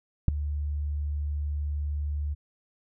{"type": "tone with ADSR envelope", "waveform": "sine", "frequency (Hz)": 73.4, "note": "D2", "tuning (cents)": 0, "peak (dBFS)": -10, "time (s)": [0.28, 2.35], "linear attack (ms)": 3, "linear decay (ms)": 6, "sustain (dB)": -17, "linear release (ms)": 23, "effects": []}